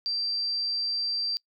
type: tone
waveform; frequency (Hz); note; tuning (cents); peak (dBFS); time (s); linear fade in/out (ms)
sine; 4699; D8; 0; -26; 0.06-1.37; 0
effects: noise-tail reverb RT60 0.1 s tail -24 dB re dry